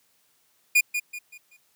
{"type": "tone with echo", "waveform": "45% pulse", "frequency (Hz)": 2437, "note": "D#7", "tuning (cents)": -37, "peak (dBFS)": -15, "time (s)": [0.75, 0.81], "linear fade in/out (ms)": 10, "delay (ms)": 190, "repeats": 4, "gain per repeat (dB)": -9, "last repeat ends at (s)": 1.57, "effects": ["white hiss -66 dBFS RMS until 1.75 s", "high-pass 100 Hz 12 dB/octave"]}